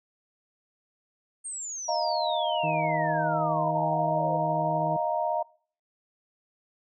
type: exponential sweep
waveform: sine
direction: down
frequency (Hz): 8790 to 489.4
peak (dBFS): -33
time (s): 1.44-4.39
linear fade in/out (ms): 20
type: chord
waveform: sine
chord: Eb suspended second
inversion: none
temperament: equal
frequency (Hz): 622.3 / 698.5 / 932.3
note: Eb5 / F5 / Bb5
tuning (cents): 0 / 0 / 0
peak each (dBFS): -29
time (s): 1.88-5.43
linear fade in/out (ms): 10
type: harmonic tone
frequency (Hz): 158.6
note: D#3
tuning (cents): +33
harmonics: 1 / 2 / 3 / 4 / 5 / 6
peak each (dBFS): -31 / -37 / -41 / -43 / -45 / -47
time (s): 2.63-4.97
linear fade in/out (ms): 10
effects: noise-tail reverb RT60 0.5 s tail -24 dB re dry